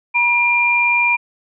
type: tone pair together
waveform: sine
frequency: 963.1 / 2392 Hz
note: B5 / D7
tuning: -44 / +31 cents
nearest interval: octave + major third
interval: 1575 cents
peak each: -19 / -13 dBFS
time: 0.14-1.17 s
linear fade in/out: 20 ms
effects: none